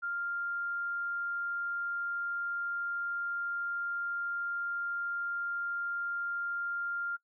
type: tone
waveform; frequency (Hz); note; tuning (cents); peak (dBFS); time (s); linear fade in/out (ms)
sine; 1396.9; F6; 0; -32; 0.02-7.17; 20
effects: noise-tail reverb RT60 0.1 s tail -22 dB re dry